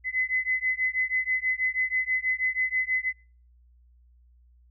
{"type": "beating tone pair", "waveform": "sine", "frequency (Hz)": [2025, 2031.2], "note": ["B6", "B6"], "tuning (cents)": [43, 48], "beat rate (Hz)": 6.2, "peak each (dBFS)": -27, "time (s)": [0.04, 3.13], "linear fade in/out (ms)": 50, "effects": ["noise-tail reverb RT60 0.4 s tail -24 dB re dry", "added 60 Hz sine -55 dBFS peak until 4.7 s"]}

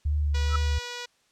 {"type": "tone with vibrato", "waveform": "sine", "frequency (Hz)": 73.42, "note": "D2", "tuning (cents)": 0, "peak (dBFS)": -22, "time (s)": [0.05, 0.79], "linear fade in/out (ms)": 10, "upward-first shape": "triangle", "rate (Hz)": 2.3, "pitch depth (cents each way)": 36}
{"type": "tone", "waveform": "5% pulse", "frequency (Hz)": 485.7, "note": "B4", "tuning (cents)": -29, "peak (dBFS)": -22, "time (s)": [0.34, 1.06], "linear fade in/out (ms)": 10}
{"type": "tone with exponential growth", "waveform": "sine", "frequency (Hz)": 1314, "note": "E6", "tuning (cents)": -6, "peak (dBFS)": -21, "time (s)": [0.48, 0.56], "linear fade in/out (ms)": 5, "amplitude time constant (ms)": 17}
{"effects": ["white hiss -66 dBFS RMS until 1.31 s", "low-pass 7000 Hz 12 dB/octave"]}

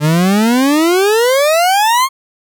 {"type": "exponential sweep", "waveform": "40% pulse", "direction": "up", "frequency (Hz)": [145.7, 1096], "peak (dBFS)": -8, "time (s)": [0, 2.09], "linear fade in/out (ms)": 50, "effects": []}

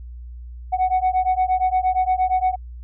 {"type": "beating tone pair", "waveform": "sine", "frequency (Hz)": [739, 747.6], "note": ["F#5", "F#5"], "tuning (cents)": [-2, 18], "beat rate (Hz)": 8.6, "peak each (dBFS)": -18, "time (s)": [0.72, 2.56], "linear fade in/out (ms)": 20, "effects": ["tanh soft clip ceiling -13 dBFS", "added 60 Hz sine -33 dBFS peak until 2.83 s"]}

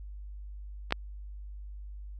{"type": "clicks", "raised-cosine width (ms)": 0.3, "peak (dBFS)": [-24, -8], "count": 2, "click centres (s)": [0.908, 0.924], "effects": ["added 50 Hz sine -40 dBFS peak until 2.19 s"]}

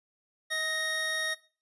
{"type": "tone pair together", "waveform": "25% pulse", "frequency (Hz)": [635, 1864.7], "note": ["D#5", "A#6"], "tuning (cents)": [35, 0], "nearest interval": "octave + perfect fifth", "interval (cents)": 1865, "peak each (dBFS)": [-35, -26], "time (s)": [0.5, 1.35], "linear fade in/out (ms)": 20, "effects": ["noise-tail reverb RT60 0.4 s tail -19 dB re dry", "resampled to 24000 Hz"]}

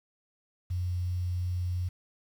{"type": "tone with quantisation", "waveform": "sine", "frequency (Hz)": 89.7, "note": "F2", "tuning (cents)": 47, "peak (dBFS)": -28, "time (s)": [0.7, 1.89], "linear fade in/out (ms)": 10, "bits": 9, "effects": []}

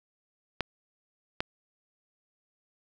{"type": "clicks", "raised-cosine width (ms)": 0.3, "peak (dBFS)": -12, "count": 2, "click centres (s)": [0.607, 1.405], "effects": ["9-bit"]}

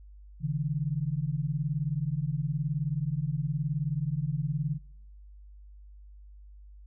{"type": "beating tone pair", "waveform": "sine", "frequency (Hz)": [138.59, 157.59], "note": ["C#3", "D#3"], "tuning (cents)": [0, 22], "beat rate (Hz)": 19, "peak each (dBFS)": -30, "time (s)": [0.4, 4.79], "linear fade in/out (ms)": 50, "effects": ["noise-tail reverb RT60 0.7 s tail -23 dB re dry", "added 50 Hz sine -47 dBFS peak until 6.86 s"]}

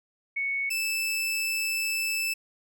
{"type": "tone pair in turn", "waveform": ["sine", "sawtooth"], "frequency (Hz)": [2217, 2633], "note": ["C#7", "E7"], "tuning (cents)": [0, -3], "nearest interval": "minor third", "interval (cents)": 297, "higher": "second", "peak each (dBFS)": [-26, -23], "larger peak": "second", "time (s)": [[0.36, 0.7], [0.7, 2.34]], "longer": "second", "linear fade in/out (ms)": 10, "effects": []}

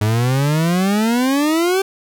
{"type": "exponential sweep", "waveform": "40% pulse", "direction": "up", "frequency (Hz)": [103.83, 393.1], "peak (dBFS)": -13, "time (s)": [0.01, 1.82], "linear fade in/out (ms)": 5, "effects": []}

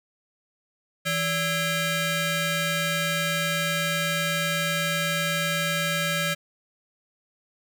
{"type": "ring-modulated tone", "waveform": "15% pulse", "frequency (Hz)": 740, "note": "F#5", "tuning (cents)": 0, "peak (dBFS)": -14, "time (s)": [1.05, 6.35], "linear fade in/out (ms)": 20, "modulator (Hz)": 904, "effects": []}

